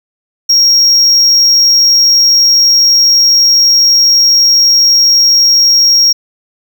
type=tone; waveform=triangle; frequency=5588 Hz; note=F8; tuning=in tune; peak=-3 dBFS; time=0.49-6.13 s; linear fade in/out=10 ms; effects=none